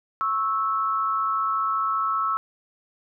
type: tone pair together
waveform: sine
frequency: 1100 / 1314.8 Hz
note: C#6 / E6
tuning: -14 / -5 cents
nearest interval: minor third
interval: 309 cents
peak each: -26 / -23 dBFS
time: 0.21-2.37 s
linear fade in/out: 0 ms
effects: none